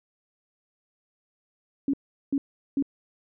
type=tone bursts; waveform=sine; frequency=277.2 Hz; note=C#4; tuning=in tune; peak=-21 dBFS; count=3; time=1.88-2.825 s; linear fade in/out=2 ms; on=55 ms; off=390 ms; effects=none